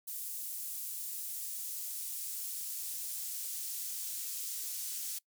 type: noise with high-pass filter sweep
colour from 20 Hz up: pink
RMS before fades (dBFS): -40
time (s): 0.07-5.19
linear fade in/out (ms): 10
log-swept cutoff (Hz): 9800 to 6500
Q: 0.74
effects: noise-tail reverb RT60 0.1 s tail -22 dB re dry